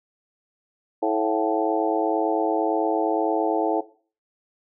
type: harmonic tone with a mistuned harmonic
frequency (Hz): 108.8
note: A2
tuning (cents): -19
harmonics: 3 / 4 / 5 / 6 / 7 / 8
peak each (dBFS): -25 / -26 / -27 / -28 / -28 / -29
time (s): 1.02-3.81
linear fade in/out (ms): 10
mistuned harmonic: 6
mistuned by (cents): +70
effects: noise-tail reverb RT60 0.4 s tail -17 dB re dry